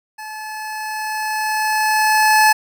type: tone with level ramp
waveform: 25% pulse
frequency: 862 Hz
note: A5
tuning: 36 cents flat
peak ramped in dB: -26 to -5 dBFS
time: 0.18-2.53 s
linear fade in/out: 10 ms
effects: none